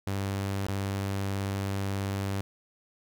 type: tone with dropouts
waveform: sawtooth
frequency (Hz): 98.3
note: G2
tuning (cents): +5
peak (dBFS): -25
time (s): 0.07-2.41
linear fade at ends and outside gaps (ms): 0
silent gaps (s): 0.666-0.685
effects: none